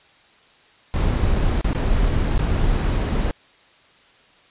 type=noise with dropouts; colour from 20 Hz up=brown; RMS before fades=-19 dBFS; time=0.94-3.31 s; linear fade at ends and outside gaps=0 ms; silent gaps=1.086-1.09 / 1.612-1.644 / 1.732-1.748 / 2.378-2.392 s; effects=white hiss -53 dBFS RMS until 4.5 s + resampled to 8000 Hz